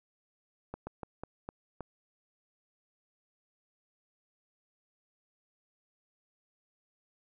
slowing click train, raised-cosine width 1 ms, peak -25 dBFS, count 6, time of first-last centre 0.74-1.807 s, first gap 130 ms, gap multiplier 1.25, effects none

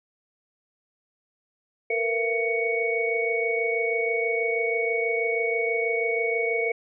sine tone cluster, 457.1 / 483.3 / 675 / 2231 Hz, A#4 / B4 / E5 / C#7, -34 / -38 / +41 / +11 cents, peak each -26 / -32 / -32 / -26 dBFS, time 1.9-6.72 s, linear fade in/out 5 ms, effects none

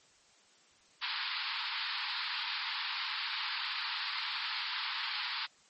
white band-pass noise, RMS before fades -37 dBFS, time 1.01-5.47 s, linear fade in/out 20 ms, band 850 to 4800 Hz, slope 96 dB/octave, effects white hiss -64 dBFS RMS until 5.69 s + MP3 32 kbps

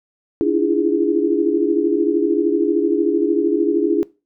sine tone cluster, 291.6 / 328.5 / 341.6 / 412.1 Hz, D4 / E4 / F4 / G#4, -12 / -6 / -38 / -13 cents, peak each -20 dBFS, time 0.41-4.03 s, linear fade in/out 0 ms, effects noise-tail reverb RT60 0.3 s tail -22 dB re dry

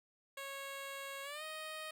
10% pulse tone with pitch glide, 550 to 624.5 Hz, C#5 to D#5, -14 to +6 cents, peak -35 dBFS, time 0.37-1.91 s, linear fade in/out 5 ms, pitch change +220 cents, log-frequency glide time 1.23-1.43 s, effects none

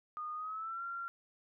sine tone with pitch glide, 1227 to 1377.3 Hz, D#6 to F6, -25 to -24 cents, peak -38 dBFS, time 0.17-1.08 s, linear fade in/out 0 ms, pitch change +201 cents, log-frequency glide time 0.34-0.83 s, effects none

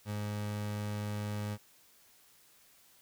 30% pulse tone, 104.3 Hz, G#2, 8 cents sharp, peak -32 dBFS, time 0.05-1.58 s, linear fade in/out 50 ms, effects white hiss -63 dBFS RMS until 3.01 s

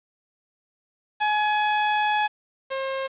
sawtooth tone pair in turn, 844 / 535.2 Hz, G#5 / C5, +28 / +39 cents, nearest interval minor sixth, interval 789 cents, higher first, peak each -16 / -22 dBFS, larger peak first, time 1.2-2.28 / 2.7-3.08 s, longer first, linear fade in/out 20 ms, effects resampled to 8000 Hz + 8-bit

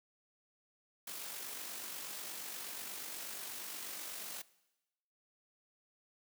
white noise with amplitude modulation, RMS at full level -43 dBFS, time 1.07-4.42 s, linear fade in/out 5 ms, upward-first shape sine, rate 48.3 Hz, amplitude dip 35%, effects noise-tail reverb RT60 1.0 s tail -20 dB re dry + high-pass 200 Hz 12 dB/octave

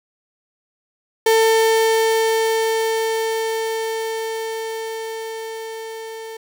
35% pulse tone with level ramp, 447.1 Hz, A4, 28 cents sharp, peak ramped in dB -10 to -29 dBFS, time 1.26-6.37 s, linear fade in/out 5 ms, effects none

